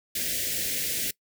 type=band-stop noise; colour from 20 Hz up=white; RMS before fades=-29 dBFS; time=0.15-1.11 s; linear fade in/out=5 ms; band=610 to 1700 Hz; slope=48 dB/octave; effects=noise-tail reverb RT60 0.1 s tail -22 dB re dry